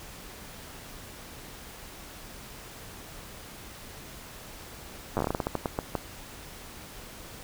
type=slowing click train; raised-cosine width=1 ms; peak=-13 dBFS; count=15; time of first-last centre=5.17-5.953 s; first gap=9 ms; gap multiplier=1.25; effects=pink hiss -45 dBFS RMS until 7.43 s